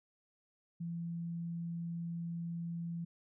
sine tone, 169.1 Hz, E3, 44 cents sharp, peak -37 dBFS, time 0.8-3.05 s, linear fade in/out 10 ms, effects none

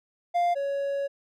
triangle tone pair in turn, 698.5 / 558.3 Hz, F5 / C#5, 0 / +12 cents, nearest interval major third, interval 388 cents, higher first, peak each -19 / -24 dBFS, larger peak first, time 0.34-0.55 / 0.55-1.08 s, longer second, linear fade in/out 20 ms, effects none

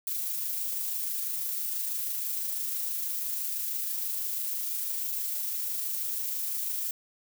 violet noise with amplitude modulation, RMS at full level -31 dBFS, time 0.07-6.91 s, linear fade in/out 2 ms, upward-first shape sine, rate 26.1 Hz, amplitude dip 25%, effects none

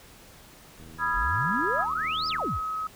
click train, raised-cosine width 3 ms, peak -36 dBFS, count 136, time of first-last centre 0.8-2.483 s, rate 80.2 Hz
sine chord, F half-diminished seventh, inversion second, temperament equal with one note detuned, 987.8 / 1244.5 / 1361.1 / 1661.2 Hz, Cb6 / Eb6 / F6 / Ab6, 0 / 0 / -45 / 0 cents, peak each -29 / -30 / -32 / -28 dBFS, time 0.98-1.86 s, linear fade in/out 50 ms
sine exponential two-way sweep, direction up then down, 36.86 to 5330 to 39.03 Hz, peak -29 dBFS, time 1.12-2.61 s, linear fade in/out 50 ms, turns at 2.28 s
sine tone, 1275 Hz, D#6, 42 cents sharp, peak -28 dBFS, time 1.78-2.87 s, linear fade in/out 2 ms
effects pink hiss -51 dBFS RMS until 2.95 s

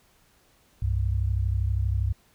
sine tone pair together, 65.46 / 98 Hz, C2 / G2, +1 / 0 cents, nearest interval perfect fifth, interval 699 cents, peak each -25 dBFS, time 0.82-2.13 s, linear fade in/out 5 ms, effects pink hiss -62 dBFS RMS until 2.34 s

